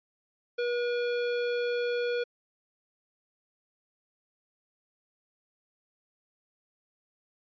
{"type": "tone", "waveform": "square", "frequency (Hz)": 482.4, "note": "B4", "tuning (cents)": -41, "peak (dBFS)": -28, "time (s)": [0.58, 2.24], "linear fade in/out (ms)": 10, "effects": ["resampled to 11025 Hz"]}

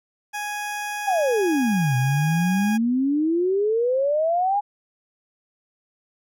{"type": "tone with pitch glide", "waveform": "20% pulse", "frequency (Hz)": [830.6, 822.5], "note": ["G#5", "G#5"], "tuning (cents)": [0, -17], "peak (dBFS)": -22, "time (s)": [0.33, 2.78], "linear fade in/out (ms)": 20, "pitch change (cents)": -17, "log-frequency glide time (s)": [1.4, 1.85]}
{"type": "exponential two-way sweep", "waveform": "sine", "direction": "down then up", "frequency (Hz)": [835, 124.7, 835], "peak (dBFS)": -18, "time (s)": [1.06, 4.61], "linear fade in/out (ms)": 20, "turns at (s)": 1.96}
{"effects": []}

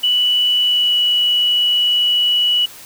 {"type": "tone with pitch glide", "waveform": "sine", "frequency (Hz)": [2960, 2940], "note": ["F#7", "F#7"], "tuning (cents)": [0, -12], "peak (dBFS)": -12, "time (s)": [0.03, 2.66], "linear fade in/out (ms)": 10, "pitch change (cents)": -12, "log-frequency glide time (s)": [0.6, 0.96], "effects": ["white hiss -38 dBFS RMS until 2.85 s"]}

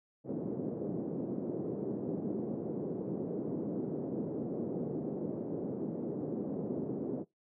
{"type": "band-pass noise", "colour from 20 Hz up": "white", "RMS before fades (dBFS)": -37, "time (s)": [0.24, 7.25], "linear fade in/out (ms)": 50, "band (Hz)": [150, 420], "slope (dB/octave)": 24, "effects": ["noise-tail reverb RT60 0.2 s tail -24 dB re dry"]}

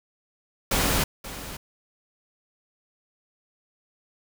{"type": "noise with echo", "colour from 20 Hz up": "pink", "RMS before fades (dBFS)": -23, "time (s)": [0.71, 1.04], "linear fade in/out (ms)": 5, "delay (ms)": 530, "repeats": 1, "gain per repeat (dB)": -14, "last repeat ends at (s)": 1.57, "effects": []}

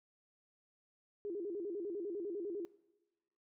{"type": "tone with vibrato", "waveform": "sine", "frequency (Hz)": 375, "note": "F#4", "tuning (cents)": 23, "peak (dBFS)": -38, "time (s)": [1.25, 2.65], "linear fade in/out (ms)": 0, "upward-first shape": "square", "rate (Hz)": 10, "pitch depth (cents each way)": 160, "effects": ["noise-tail reverb RT60 1.0 s tail -20 dB re dry"]}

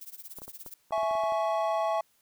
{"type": "noise with tremolo", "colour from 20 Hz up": "violet", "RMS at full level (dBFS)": -41, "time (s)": [0.01, 0.74], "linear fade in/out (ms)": 2, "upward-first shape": "triangle", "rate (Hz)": 17, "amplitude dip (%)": 100}
{"type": "clicks", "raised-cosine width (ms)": 1, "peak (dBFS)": -32, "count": 11, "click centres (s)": [0.386, 0.419, 0.48, 0.663, 0.908, 0.979, 1.032, 1.111, 1.153, 1.237, 1.322]}
{"type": "chord", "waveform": "triangle", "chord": "C# minor", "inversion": "first", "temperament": "equal with one note detuned", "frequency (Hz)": [659.3, 842.2, 1108.7], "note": ["E5", "G#5", "C#6"], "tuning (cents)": [0, 24, 0], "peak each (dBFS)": [-26, -29, -31], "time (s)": [0.92, 2.01], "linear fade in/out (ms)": 5}
{"effects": ["white hiss -68 dBFS RMS until 2.21 s"]}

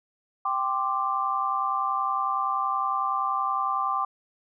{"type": "chord", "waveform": "sine", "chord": "G suspended fourth", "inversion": "none", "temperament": "just", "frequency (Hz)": [784, 1045.3, 1176], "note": ["G5", "C6", "D6"], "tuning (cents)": [0, -2, 2], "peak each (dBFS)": [-30, -29, -26], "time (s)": [0.45, 4.05], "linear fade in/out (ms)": 5, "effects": []}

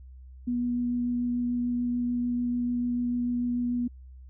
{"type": "tone with vibrato", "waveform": "sine", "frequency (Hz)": 242.9, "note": "B3", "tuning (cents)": -29, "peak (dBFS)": -25, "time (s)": [0.47, 3.88], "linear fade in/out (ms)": 10, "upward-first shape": "sine", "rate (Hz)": 6.8, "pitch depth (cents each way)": 8, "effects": ["added 64 Hz sine -44 dBFS peak until 4.29 s"]}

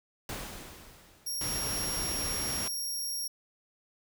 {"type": "noise with exponential decay", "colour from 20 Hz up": "pink", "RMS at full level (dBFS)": -37, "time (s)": [0.29, 1.86], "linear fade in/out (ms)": 2, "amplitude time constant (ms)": 340}
{"type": "tone", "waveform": "20% pulse", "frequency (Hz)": 5588, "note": "F8", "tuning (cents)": 0, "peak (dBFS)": -27, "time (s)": [1.26, 3.28], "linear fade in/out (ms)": 10}
{"type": "noise", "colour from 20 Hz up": "pink", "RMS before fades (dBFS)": -37, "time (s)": [1.41, 2.68], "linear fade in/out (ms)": 2}
{"effects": []}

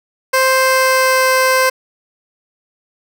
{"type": "tone with pitch glide", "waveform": "15% pulse", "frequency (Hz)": [523.3, 519.4], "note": ["C5", "C5"], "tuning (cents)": [0, -13], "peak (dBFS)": -4, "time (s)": [0.33, 1.7], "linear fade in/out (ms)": 10, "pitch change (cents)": -13, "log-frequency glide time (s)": [0.59, 1.26], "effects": []}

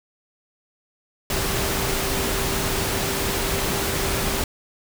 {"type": "tone in noise", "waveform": "sine", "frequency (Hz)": 391.6, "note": "G4", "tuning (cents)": -2, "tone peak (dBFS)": -31, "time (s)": [1.3, 4.44], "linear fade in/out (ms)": 2, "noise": "pink", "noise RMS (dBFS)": -24, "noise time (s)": [1.3, 4.44], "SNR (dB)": -10, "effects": []}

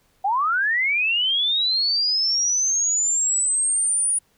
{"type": "linear sweep", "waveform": "sine", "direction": "up", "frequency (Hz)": [744, 9700], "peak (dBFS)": -18, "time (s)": [0.24, 4.19], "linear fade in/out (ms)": 10, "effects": ["pink hiss -63 dBFS RMS until 4.37 s"]}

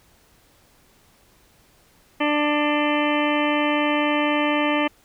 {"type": "harmonic tone with a mistuned harmonic", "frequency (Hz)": 296, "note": "D4", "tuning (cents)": 14, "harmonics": [1, 2, 3, 4, 6, 7, 8, 9, 10], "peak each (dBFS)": [-22, -25, -27, -28, -30, -30, -31, -32, -32], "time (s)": [2.2, 4.88], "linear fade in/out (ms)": 10, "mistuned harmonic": 10, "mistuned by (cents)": 50, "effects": ["pink hiss -57 dBFS RMS until 5.04 s"]}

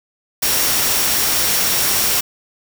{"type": "tone in noise", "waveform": "sine", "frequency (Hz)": 5588, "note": "F8", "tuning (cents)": 0, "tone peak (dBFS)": -25, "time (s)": [0.42, 2.21], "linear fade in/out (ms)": 10, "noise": "white", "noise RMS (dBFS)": -17, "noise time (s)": [0.42, 2.21], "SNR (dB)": -11, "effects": []}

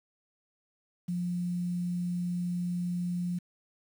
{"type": "tone with quantisation", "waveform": "sine", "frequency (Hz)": 176.5, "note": "F3", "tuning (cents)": 19, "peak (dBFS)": -29, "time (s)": [1.08, 3.39], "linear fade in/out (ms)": 10, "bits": 9, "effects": []}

